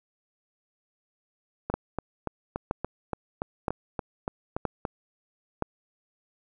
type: two click trains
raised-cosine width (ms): 1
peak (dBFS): -12 / -15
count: 5 / 12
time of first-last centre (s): 1.74-5.623 / 1.7-4.852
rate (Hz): 1.03 / 3.49
effects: none